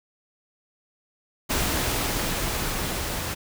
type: noise with level ramp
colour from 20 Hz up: pink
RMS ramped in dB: -24 to -30 dBFS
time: 1.49-3.35 s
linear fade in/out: 20 ms
effects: none